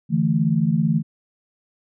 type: chord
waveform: sine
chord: D suspended second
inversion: none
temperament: just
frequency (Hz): 146.83 / 165.19 / 220.2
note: D3 / E3 / A3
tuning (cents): 0 / +4 / +2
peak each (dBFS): -23 / -19 / -21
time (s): 0.09-1.03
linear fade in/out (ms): 50
effects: none